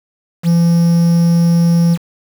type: tone with quantisation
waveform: triangle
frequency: 169.5 Hz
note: E3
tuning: 49 cents sharp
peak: -6 dBFS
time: 0.43-1.98 s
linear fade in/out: 50 ms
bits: 5
effects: none